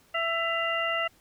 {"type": "harmonic tone with a mistuned harmonic", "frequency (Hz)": 666, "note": "E5", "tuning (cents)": 18, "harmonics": [1, 2, 3, 4], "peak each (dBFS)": [-31, -31, -31, -31], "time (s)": [0.14, 1.08], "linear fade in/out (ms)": 10, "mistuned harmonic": 4, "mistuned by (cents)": 79, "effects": ["pink hiss -61 dBFS RMS until 1.2 s"]}